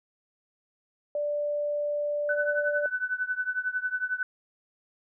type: tone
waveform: sine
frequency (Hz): 587.3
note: D5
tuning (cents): 0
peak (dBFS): -26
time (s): 1.15-2.86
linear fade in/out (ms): 2
type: tone with tremolo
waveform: sine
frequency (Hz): 1500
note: F#6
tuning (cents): +23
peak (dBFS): -23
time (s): 2.29-4.23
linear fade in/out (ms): 2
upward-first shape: triangle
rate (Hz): 11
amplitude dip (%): 95
effects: none